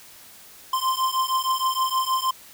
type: beating tone pair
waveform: square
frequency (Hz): 1040 / 1046.4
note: C6 / C6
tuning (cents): -11 / 0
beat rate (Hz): 6.4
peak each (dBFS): -25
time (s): 0.73-2.31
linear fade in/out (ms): 5
effects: white hiss -47 dBFS RMS until 2.53 s